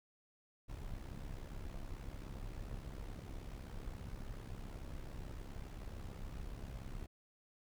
brown noise with amplitude modulation, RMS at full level -43 dBFS, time 0.68-7.07 s, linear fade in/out 20 ms, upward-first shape sine, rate 67 Hz, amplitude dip 70%, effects none

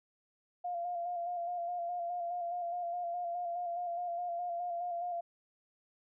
sine tone with vibrato, 698.5 Hz, F5, in tune, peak -34 dBFS, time 0.64-5.21 s, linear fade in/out 10 ms, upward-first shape square, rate 4.8 Hz, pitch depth 29 cents each way, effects none

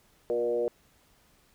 sine tone with frequency modulation, 477.7 Hz, A#4, 42 cents sharp, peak -25 dBFS, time 0.3-0.68 s, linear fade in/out 0 ms, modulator 121 Hz, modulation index 0.94, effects pink hiss -64 dBFS RMS until 1.54 s

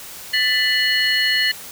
sine tone cluster, 1764 / 1996 / 2946 / 4290 Hz, A6 / B6 / F#7 / C8, +4 / +18 / -8 / +42 cents, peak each -21 dBFS, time 0.33-1.52 s, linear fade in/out 10 ms, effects white hiss -36 dBFS RMS until 1.71 s

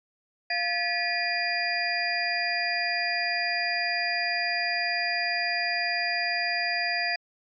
sine tone cluster, 697 / 1724 / 1946 / 2438 / 4800 Hz, F5 / A6 / B6 / D#7 / D8, -4 / -36 / -26 / -36 / +37 cents, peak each -31 dBFS, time 0.5-7.16 s, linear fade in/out 5 ms, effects MP3 64 kbps

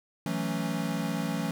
square chord, F# minor seventh, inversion third, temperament equal, 164.81 / 185 / 220 / 277.2 Hz, E3 / F#3 / A3 / C#4, 0 / 0 / 0 / 0 cents, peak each -34 / -35 / -35 / -36 dBFS, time 0.26-1.51 s, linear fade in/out 2 ms, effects none

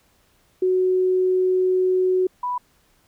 sine tone pair in turn, 370 / 987.8 Hz, F#4 / B5, 0 / 0 cents, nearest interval octave + perfect fourth, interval 1700 cents, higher second, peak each -16 / -22 dBFS, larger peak first, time 0.62-2.27 / 2.43-2.58 s, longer first, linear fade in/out 5 ms, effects pink hiss -61 dBFS RMS until 3.07 s

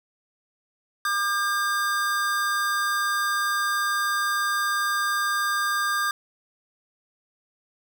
square tone pair together, 1200 / 1607.4 Hz, D6 / G6, +37 / +43 cents, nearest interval perfect fourth, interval 506 cents, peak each -26 dBFS, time 1.05-6.11 s, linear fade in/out 2 ms, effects none

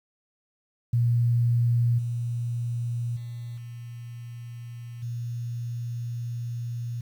sine tone with level steps, 118.9 Hz, A#2, 35 cents sharp, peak -19 / -26 / -33 / -36 / -29 dBFS, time 0.93-7.01 s, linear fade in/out 5 ms, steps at 1.98 / 3.16 / 3.57 / 5.02 s, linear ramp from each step 10 ms, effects 9-bit

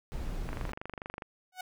brown noise, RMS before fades -36 dBFS, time 0.12-0.72 s, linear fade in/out 0 ms
click train, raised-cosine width 0.5 ms, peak -24 dBFS, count 19, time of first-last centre 0.49-1.222 s, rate 24.6 Hz
sawtooth tone with exponential growth, 740 Hz, F#5, in tune, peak -31 dBFS, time 1.52-1.61 s, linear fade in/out 5 ms, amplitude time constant 19 ms
effects none

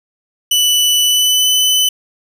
sawtooth tone with pitch glide, 2975 to 3011 Hz, F#7 to F#7, +9 to +30 cents, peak -7 dBFS, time 0.51-1.89 s, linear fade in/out 5 ms, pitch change +21 cents, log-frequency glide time 1.04-1.48 s, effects none

